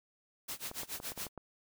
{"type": "noise with tremolo", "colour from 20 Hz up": "white", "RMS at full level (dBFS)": -39, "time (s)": [0.48, 1.29], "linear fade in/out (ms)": 10, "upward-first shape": "sine", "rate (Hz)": 7.1, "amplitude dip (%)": 95}
{"type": "clicks", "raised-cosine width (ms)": 1, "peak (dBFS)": -30, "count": 7, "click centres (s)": [0.714, 0.833, 1.001, 1.119, 1.177, 1.267, 1.377]}
{"effects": []}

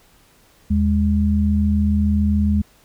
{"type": "tone pair together", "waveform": "sine", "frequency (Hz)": [79.22, 206.3], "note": ["D#2", "G#3"], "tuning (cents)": [32, -11], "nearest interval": "octave + perfect fourth", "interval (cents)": 1657, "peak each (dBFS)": -17, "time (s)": [0.7, 2.62], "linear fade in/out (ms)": 10, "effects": ["pink hiss -54 dBFS RMS until 2.84 s"]}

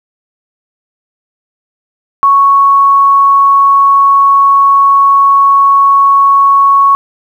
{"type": "tone", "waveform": "sine", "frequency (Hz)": 1108.7, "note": "C#6", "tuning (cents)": 0, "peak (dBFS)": -3, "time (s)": [2.23, 6.95], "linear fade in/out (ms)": 0, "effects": ["7-bit"]}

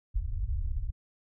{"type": "low-pass noise", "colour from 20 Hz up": "pink", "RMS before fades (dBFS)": -31, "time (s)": [0.14, 0.92], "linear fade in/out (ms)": 20, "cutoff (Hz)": 100, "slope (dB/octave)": 48, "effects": []}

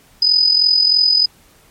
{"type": "tone with amplitude modulation", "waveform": "sine", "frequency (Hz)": 4993, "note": "D#8", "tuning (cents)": 5, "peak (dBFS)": -7, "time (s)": [0.22, 1.26], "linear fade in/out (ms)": 5, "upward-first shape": "sine", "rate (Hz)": 43.1, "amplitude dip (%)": 65, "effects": ["pink hiss -50 dBFS RMS until 1.7 s", "MP3 64 kbps"]}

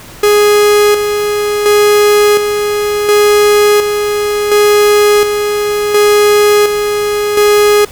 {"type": "tone with tremolo", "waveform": "45% pulse", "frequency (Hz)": 415.3, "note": "G#4", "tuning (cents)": 0, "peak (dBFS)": -5, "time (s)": [0.23, 7.85], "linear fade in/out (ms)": 5, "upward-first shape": "square", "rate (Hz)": 0.7, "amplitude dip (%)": 50, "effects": ["pink hiss -33 dBFS RMS until 7.91 s"]}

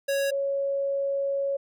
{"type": "tone pair in turn", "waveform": ["square", "sine"], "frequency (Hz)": [554.4, 554.4], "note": ["C#5", "C#5"], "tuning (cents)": [0, 0], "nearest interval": "unison", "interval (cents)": 0, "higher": "neither", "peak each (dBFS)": -24, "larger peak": "neither", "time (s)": [[0.08, 0.31], [0.31, 1.57]], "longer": "second", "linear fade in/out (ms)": 10, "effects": []}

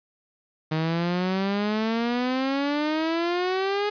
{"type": "exponential sweep", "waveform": "sawtooth", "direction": "up", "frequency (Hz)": [155.56, 418.6], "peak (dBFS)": -19, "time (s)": [0.71, 3.9], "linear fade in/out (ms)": 10, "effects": ["resampled to 11025 Hz", "8-bit"]}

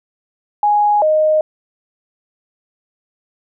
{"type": "tone pair in turn", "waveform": "sine", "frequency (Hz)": [830.6, 619.4], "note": ["G#5", "D#5"], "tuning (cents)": [0, -8], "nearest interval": "perfect fourth", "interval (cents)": 508, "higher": "first", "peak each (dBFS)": -10, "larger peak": "neither", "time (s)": [[0.63, 1.02], [1.02, 1.41]], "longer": "neither", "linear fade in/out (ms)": 2, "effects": []}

